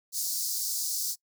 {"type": "high-pass noise", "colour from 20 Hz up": "pink", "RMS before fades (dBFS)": -31, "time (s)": [0.12, 1.16], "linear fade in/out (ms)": 50, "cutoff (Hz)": 4600, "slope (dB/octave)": 48, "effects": ["noise-tail reverb RT60 0.1 s tail -23 dB re dry"]}